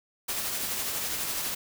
white noise with tremolo, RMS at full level -30 dBFS, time 0.28-1.55 s, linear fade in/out 10 ms, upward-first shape triangle, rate 12 Hz, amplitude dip 35%, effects none

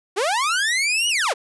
sawtooth linear two-way sweep, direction up then down, 349.2 to 2963 to 349.2 Hz, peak -15 dBFS, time 0.16-1.34 s, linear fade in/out 20 ms, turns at 1.09 s, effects resampled to 24000 Hz

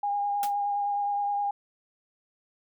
sine tone with vibrato, 813 Hz, G#5, 37 cents flat, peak -25 dBFS, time 0.03-1.51 s, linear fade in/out 5 ms, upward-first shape triangle, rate 9.6 Hz, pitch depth 19 cents each way
white noise with exponential decay, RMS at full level -31 dBFS, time 0.43-0.54 s, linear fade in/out 1 ms, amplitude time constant 22 ms
effects none

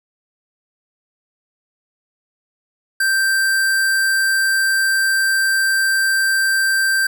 square tone, 1568 Hz, G6, in tune, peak -15 dBFS, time 3-7.07 s, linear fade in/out 5 ms, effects none

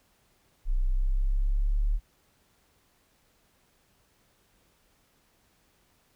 sine linear sweep, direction up, 30.87 to 37 Hz, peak -22 dBFS, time 0.65-2 s, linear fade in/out 50 ms, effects pink hiss -67 dBFS RMS until 6.15 s

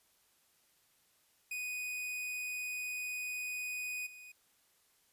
45% pulse tone with level steps, 2486 Hz, D#7, 2 cents flat, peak -37 / -50 dBFS, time 1.51-4.32 s, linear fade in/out 5 ms, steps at 4.06 s, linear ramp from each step 10 ms, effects white hiss -71 dBFS RMS until 5.12 s + resampled to 32000 Hz

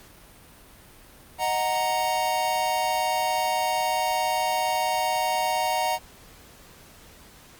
square chord, D# minor, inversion none, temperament equal, 622.3 / 740 / 932.3 Hz, D#5 / F#5 / A#5, 0 / 0 / 0 cents, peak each -31 / -27 / -27 dBFS, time 1.38-5.99 s, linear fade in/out 50 ms, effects pink hiss -50 dBFS RMS until 7.59 s + Opus 48 kbps

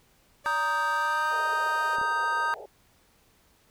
sawtooth tone with pitch glide, 576 to 613.8 Hz, D5 to D#5, -34 to -24 cents, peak -34 dBFS, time 0.44-1.97 s, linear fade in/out 20 ms, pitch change +110 cents, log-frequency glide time 0.93-1.41 s
triangle chord, Eb major, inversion second, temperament equal, 932.3 / 1244.5 / 1568 Hz, Bb5 / Eb6 / G6, 0 / 0 / 0 cents, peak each -27 dBFS, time 0.46-2.54 s, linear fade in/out 0 ms
pink band-pass noise, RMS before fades -43 dBFS, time 1.31-2.66 s, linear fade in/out 5 ms, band 390 to 840 Hz, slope 96 dB/octave
clicks, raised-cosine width 2 ms, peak -30 dBFS, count 2, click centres 1.985 / 2.014 s
effects pink hiss -63 dBFS RMS until 3.7 s

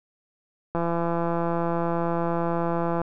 click train, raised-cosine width 1 ms, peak -13 dBFS, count 384, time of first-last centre 0.75-3.016 s, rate 169 Hz, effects none

